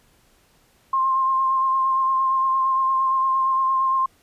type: tone with vibrato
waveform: sine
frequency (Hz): 1059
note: C6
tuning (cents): +21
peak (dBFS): -17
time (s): 0.93-4.06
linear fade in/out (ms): 5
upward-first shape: sine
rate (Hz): 8.7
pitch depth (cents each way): 19
effects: pink hiss -59 dBFS RMS until 4.22 s + resampled to 32000 Hz